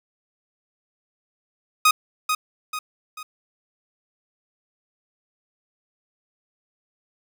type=tone with echo; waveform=sawtooth; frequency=1249 Hz; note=D#6; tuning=6 cents sharp; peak=-9 dBFS; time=1.85-1.91 s; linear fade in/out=5 ms; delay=440 ms; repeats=3; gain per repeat=-7 dB; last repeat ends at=3.23 s; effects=none